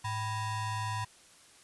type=ring-modulated tone; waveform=square; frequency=440 Hz; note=A4; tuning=in tune; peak=-30 dBFS; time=0.04-1.05 s; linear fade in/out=10 ms; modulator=547 Hz; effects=white hiss -58 dBFS RMS until 1.63 s + resampled to 24000 Hz